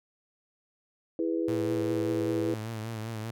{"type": "chord", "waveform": "sine", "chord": "E major", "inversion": "none", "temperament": "just", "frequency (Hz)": [329.6, 412, 494.4], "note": ["E4", "G#4", "B4"], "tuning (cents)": [0, -14, 2], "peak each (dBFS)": [-28, -34, -33], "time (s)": [1.19, 2.54], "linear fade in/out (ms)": 2}
{"type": "tone with vibrato", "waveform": "sawtooth", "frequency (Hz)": 111.6, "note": "A2", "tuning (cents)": 25, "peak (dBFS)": -30, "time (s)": [1.48, 3.31], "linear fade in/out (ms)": 5, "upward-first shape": "triangle", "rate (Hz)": 5.1, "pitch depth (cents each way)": 72}
{"effects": []}